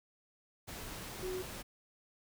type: tone in noise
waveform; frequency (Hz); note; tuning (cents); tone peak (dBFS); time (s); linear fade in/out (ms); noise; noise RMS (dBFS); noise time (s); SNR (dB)
sine; 370; F#4; 0; -37; 1.22-1.43; 20; pink; -45; 0.67-1.63; +5
effects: none